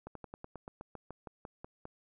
slowing click train, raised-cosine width 1 ms, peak -30 dBFS, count 14, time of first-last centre 0.07-1.854 s, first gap 83 ms, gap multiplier 1.08, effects none

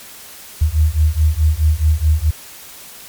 sine beating tone pair, 75.2 / 79.9 Hz, D2 / D#2, +42 / +47 cents, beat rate 4.7 Hz, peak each -14 dBFS, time 0.61-2.31 s, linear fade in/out 10 ms, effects white hiss -37 dBFS RMS until 3.08 s + MP3 96 kbps

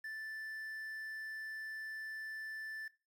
triangle tone with quantisation, 1760 Hz, A6, in tune, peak -40 dBFS, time 0.04-2.88 s, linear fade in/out 5 ms, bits 11, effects noise-tail reverb RT60 0.3 s tail -18 dB re dry

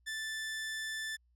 sawtooth tone, 1760 Hz, A6, in tune, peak -33 dBFS, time 0.06-1.17 s, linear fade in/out 20 ms, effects added 60 Hz sine -67 dBFS peak until 1.35 s + low-pass 11000 Hz 12 dB/octave

